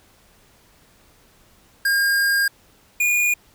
square tone pair in turn, 1615 / 2438 Hz, G#6 / D#7, -49 / -36 cents, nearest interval perfect fifth, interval 713 cents, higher second, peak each -17 dBFS, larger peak neither, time 1.85-2.48 / 3-3.34 s, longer first, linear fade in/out 5 ms, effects pink hiss -55 dBFS RMS until 3.54 s

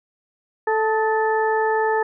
harmonic tone with a mistuned harmonic, 438.9 Hz, A4, 4 cents flat, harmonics 1 / 2 / 3 / 4, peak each -20 / -21 / -32 / -26 dBFS, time 0.67-2.03 s, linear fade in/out 5 ms, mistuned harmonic 3, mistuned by -56 cents, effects none

